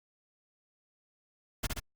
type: noise with echo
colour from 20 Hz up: pink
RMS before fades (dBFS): -31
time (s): 1.63-1.67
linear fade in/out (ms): 10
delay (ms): 65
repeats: 2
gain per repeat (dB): -3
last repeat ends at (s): 1.8
effects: Opus 48 kbps